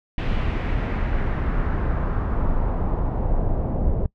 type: noise with low-pass filter sweep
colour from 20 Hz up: brown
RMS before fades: -22 dBFS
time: 0.18-4.06 s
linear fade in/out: 2 ms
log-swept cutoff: 2900 to 590 Hz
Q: 1.6
effects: noise-tail reverb RT60 0.1 s tail -22 dB re dry